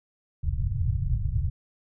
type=low-pass noise; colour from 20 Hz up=white; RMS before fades=-26 dBFS; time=0.43-1.5 s; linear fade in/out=10 ms; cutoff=130 Hz; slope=48 dB/octave; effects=none